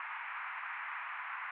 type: band-pass noise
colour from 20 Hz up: pink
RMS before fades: -42 dBFS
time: 0-1.51 s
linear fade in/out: 2 ms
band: 910 to 2400 Hz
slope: 48 dB/octave
effects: none